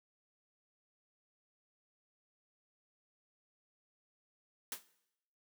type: noise with exponential decay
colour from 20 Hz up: white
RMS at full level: -36 dBFS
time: 4.72-4.84 s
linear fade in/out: 2 ms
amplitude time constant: 25 ms
effects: noise-tail reverb RT60 0.8 s tail -18 dB re dry + high-pass 200 Hz 12 dB/octave